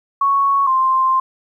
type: tone pair in turn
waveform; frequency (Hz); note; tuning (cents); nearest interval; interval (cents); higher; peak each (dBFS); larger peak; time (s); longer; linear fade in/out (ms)
sine; 1108.7 / 1048.8; C#6 / C6; 0 / +4; minor second; 96; first; -12; neither; 0.21-0.67 / 0.67-1.2; second; 5
effects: 9-bit